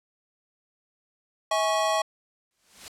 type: chord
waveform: square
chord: C# minor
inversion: first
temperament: equal with one note detuned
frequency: 643.5 / 830.6 / 1108.7 Hz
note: E5 / G#5 / C#6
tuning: -42 / 0 / 0 cents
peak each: -26 / -29 / -28 dBFS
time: 1.51-2.02 s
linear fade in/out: 5 ms
type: noise with exponential growth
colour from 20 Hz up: white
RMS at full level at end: -38 dBFS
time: 2.51-2.88 s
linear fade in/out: 0 ms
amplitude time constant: 79 ms
effects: low-pass 9000 Hz 12 dB/octave